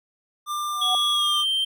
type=tone; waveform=square; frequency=1192 Hz; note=D6; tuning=25 cents sharp; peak=-26 dBFS; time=0.46-1.45 s; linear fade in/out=50 ms
type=tone with exponential growth; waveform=sine; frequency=742 Hz; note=F#5; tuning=5 cents sharp; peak=-21 dBFS; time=0.67-0.95 s; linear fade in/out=1 ms; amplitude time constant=60 ms
type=tone with pitch glide; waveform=triangle; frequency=3347 to 3141 Hz; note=G#7 to G7; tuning=+13 to +3 cents; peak=-19 dBFS; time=0.81-1.65 s; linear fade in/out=10 ms; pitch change=-110 cents; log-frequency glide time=1.12-1.38 s
effects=none